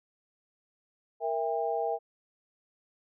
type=chord; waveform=sine; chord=E diminished; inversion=second; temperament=equal with one note detuned; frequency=466.2 / 659.3 / 800.5 Hz; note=Bb4 / E5 / G5; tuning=0 / 0 / +36 cents; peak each=-32 dBFS; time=1.2-1.99 s; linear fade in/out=50 ms; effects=none